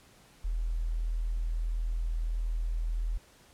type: tone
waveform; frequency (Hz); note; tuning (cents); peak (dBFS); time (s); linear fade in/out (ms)
sine; 40.78; E1; -18; -28; 0.44-3.18; 10
effects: pink hiss -59 dBFS RMS until 3.53 s + low-pass 12000 Hz 12 dB/octave